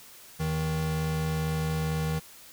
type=tone pair together; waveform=square; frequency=80.2 / 158.1 Hz; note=E2 / D#3; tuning=-47 / +28 cents; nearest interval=octave; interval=1175 cents; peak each=-35 / -28 dBFS; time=0.39-2.2 s; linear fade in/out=20 ms; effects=white hiss -50 dBFS RMS until 2.52 s